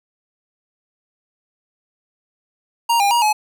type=tone with pitch steps; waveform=square; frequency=935 / 805 / 949 / 850 Hz; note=A#5 / G5 / A#5 / G#5; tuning=+5 / +46 / +31 / +40 cents; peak=-14 dBFS; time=2.89-3.33 s; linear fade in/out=10 ms; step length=110 ms; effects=none